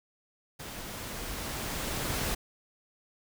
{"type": "noise with level ramp", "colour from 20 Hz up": "pink", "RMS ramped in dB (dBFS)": [-42, -31], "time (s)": [0.59, 2.35], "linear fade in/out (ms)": 10, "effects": []}